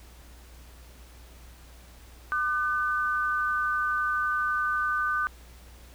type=tone pair together; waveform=sine; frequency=1200 / 1511.9 Hz; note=D6 / F#6; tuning=+37 / +37 cents; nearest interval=major third; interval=400 cents; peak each=-27 dBFS; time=2.32-5.27 s; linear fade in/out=0 ms; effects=added 60 Hz sine -48 dBFS peak until 5.94 s + pink hiss -54 dBFS RMS until 5.94 s